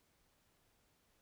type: silence
effects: pink hiss -75 dBFS RMS until 1.21 s